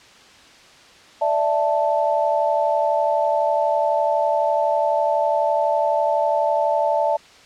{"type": "chord", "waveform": "sine", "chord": "D suspended second", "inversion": "none", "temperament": "equal", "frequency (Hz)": [587.3, 659.3, 880], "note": ["D5", "E5", "A5"], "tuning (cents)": [0, 0, 0], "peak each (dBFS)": -21, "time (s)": [1.21, 7.17], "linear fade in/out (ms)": 10, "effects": ["white hiss -47 dBFS RMS until 7.45 s", "low-pass 5000 Hz 12 dB/octave"]}